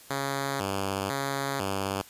5% pulse tone with vibrato, 116.1 Hz, A#2, 7 cents flat, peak -17 dBFS, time 0.1-2.02 s, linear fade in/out 5 ms, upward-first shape square, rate 1 Hz, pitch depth 300 cents each way, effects white hiss -51 dBFS RMS until 2.09 s + resampled to 32000 Hz

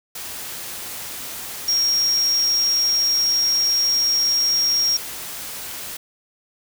sine tone in noise, 5588 Hz, F8, in tune, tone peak -16 dBFS, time 1.68-4.97 s, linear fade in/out 5 ms, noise white, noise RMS -32 dBFS, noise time 0.15-5.97 s, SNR +13 dB, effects none

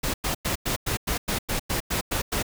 pink noise bursts, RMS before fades -26 dBFS, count 12, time 0.03-2.428 s, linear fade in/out 10 ms, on 110 ms, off 98 ms, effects none

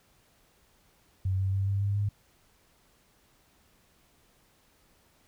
sine tone with pitch steps, 94.5 / 95.99 / 97.49 / 99.03 / 100.58 / 102.16 Hz, F#2 / G2 / G2 / G2 / G2 / G#2, +37 / -36 / -9 / +18 / +45 / -28 cents, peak -25 dBFS, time 1.25-2.09 s, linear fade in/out 5 ms, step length 140 ms, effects pink hiss -65 dBFS RMS until 5.27 s

